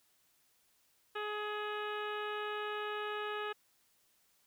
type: harmonic tone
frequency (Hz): 420.3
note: G#4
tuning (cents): +21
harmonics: 1 / 2 / 3 / 4 / 5 / 6 / 7 / 8 / 9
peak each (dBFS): -40 / -45 / -42 / -44 / -55 / -49 / -49 / -57 / -56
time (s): 1.15-3.53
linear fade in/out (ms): 10
effects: white hiss -72 dBFS RMS until 4.46 s